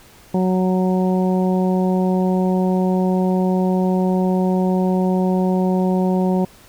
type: harmonic tone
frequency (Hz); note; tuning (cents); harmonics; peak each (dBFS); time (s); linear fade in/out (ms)
185; F#3; 0; 1 / 2 / 3 / 4 / 5; -16 / -22 / -26 / -28 / -30; 0.34-6.45; 5
effects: pink hiss -47 dBFS RMS until 6.68 s